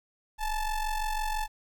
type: ring-modulated tone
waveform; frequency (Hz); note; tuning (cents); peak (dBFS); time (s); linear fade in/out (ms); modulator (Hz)
square; 440; A4; 0; -26; 0.38-1.48; 50; 417
effects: 11-bit